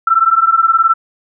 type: beating tone pair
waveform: sine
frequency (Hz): 1328 / 1347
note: E6 / E6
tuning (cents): +12 / +37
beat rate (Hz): 19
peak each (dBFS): -11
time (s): 0.07-0.94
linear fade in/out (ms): 5
effects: none